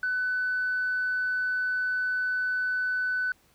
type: tone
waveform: sine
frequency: 1500 Hz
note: F#6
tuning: 23 cents sharp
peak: -24 dBFS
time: 0.03-3.32 s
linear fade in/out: 2 ms
effects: tanh soft clip ceiling -21 dBFS + pink hiss -63 dBFS RMS until 3.54 s